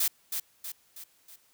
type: noise with echo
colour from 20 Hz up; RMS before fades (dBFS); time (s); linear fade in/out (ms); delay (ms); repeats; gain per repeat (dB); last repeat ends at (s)
blue; -26; 0-0.08; 5; 320; 4; -6; 1.36
effects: white hiss -65 dBFS RMS until 1.53 s